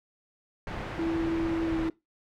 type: low-pass noise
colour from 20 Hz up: pink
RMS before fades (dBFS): -36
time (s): 0.67-1.89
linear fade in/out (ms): 2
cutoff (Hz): 2100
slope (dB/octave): 12
type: tone with pitch glide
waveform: sine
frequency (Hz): 329.6 to 324.9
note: E4 to E4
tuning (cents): 0 to -25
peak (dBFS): -26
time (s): 0.99-1.9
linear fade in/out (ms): 2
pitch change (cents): -25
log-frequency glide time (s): 1.61-1.77
effects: noise-tail reverb RT60 0.2 s tail -20 dB re dry

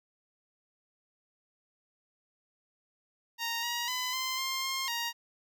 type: tone with pitch steps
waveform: 10% pulse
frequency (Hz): 930 / 950 / 1007 / 1038 / 1058 / 1065 / 939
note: A#5 / A#5 / B5 / C6 / C6 / C6 / A#5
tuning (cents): -4 / +33 / +33 / -14 / +19 / +30 / +12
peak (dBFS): -23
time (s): 3.38-5.13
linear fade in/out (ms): 50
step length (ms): 250
effects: none

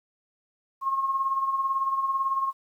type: tone with tremolo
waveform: sine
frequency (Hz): 1079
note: C#6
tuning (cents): -47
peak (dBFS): -21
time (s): 0.81-2.53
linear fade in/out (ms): 50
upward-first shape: sine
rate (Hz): 18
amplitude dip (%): 55
effects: 10-bit

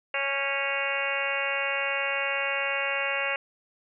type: harmonic tone with a mistuned harmonic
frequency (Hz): 277.2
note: C#4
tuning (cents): 0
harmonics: 2 / 3 / 4 / 5 / 6 / 7 / 8 / 9 / 10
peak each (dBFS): -33 / -38 / -37 / -37 / -35 / -34 / -33 / -35 / -32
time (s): 0.14-3.36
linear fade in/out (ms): 2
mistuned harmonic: 6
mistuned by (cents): -25
effects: none

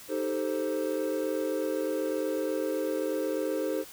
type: chord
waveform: triangle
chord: A half-diminished seventh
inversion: second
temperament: equal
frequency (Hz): 311.1 / 392 / 440 / 523.3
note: Eb4 / G4 / A4 / C5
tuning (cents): 0 / 0 / 0 / 0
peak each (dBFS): -31 / -33 / -32 / -30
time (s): 0.08-3.85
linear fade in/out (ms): 50
effects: white hiss -48 dBFS RMS until 3.92 s

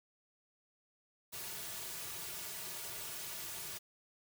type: noise with comb filter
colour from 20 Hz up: white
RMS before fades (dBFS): -44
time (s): 1.32-3.79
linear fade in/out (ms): 20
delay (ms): 3.8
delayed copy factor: -1
effects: none

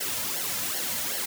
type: noise with flanger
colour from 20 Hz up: white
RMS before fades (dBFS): -30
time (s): 0-1.26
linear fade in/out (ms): 10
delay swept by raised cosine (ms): 0.8 to 2.7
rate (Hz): 2.6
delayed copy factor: -0.75
effects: none

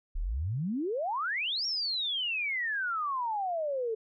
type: exponential two-way sweep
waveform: sine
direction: up then down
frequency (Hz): 31.69 to 5630 to 432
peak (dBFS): -29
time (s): 0.15-3.95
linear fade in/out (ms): 10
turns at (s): 1.66
effects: none

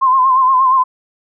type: tone with vibrato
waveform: sine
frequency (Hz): 1043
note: C6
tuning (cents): -6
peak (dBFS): -8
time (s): 0.01-0.84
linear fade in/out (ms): 20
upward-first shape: sine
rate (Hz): 8.5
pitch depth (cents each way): 57
effects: none

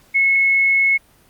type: tone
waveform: sine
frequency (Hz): 2186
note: C#7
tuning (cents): -25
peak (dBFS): -12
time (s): 0.14-0.98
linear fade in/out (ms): 20
effects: pink hiss -53 dBFS RMS until 1.29 s + Opus 48 kbps

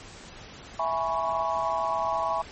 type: chord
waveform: sine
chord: C# minor seventh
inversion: first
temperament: equal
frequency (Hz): 659.3 / 830.6 / 987.8 / 1108.7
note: E5 / G#5 / B5 / C#6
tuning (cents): 0 / 0 / 0 / 0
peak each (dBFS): -30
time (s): 0.79-2.42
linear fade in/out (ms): 5
effects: pink hiss -45 dBFS RMS until 2.51 s + MP3 32 kbps

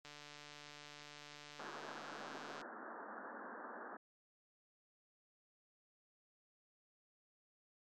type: click train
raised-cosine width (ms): 0.2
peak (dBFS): -36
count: 378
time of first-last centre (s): 0.05-2.615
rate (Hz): 147
type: band-pass noise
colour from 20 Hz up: white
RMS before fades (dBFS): -50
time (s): 1.59-3.97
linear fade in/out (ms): 5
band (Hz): 200 to 1700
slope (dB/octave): 96
effects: MP3 96 kbps

